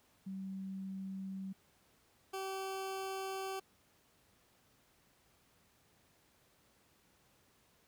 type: tone pair in turn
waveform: sine / 20% pulse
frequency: 191.8 / 384.4 Hz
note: G3 / G4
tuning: -37 / -34 cents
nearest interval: octave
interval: 1203 cents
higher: second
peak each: -40 / -34 dBFS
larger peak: second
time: 0.26-1.53 / 2.33-3.6 s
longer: neither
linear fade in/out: 10 ms
effects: pink hiss -70 dBFS RMS until 7.87 s + high-pass 60 Hz 12 dB/octave